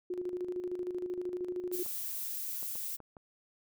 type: tone with tremolo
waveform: sine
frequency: 359.8 Hz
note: F#4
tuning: 48 cents flat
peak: -32 dBFS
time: 0.1-1.83 s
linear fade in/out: 5 ms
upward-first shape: square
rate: 13 Hz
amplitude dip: 55%
type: noise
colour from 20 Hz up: violet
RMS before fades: -38 dBFS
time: 1.72-2.97 s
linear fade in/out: 20 ms
type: clicks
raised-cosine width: 1 ms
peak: -36 dBFS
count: 5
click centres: 1.862 / 2.629 / 2.755 / 3.003 / 3.168 s
effects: none